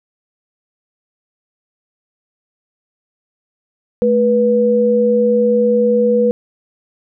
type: tone pair together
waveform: sine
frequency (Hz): 217.2 / 487.6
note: A3 / B4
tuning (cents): -22 / -22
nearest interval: octave + major second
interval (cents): 1400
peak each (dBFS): -16 / -11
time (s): 4.02-6.31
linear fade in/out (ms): 0
effects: none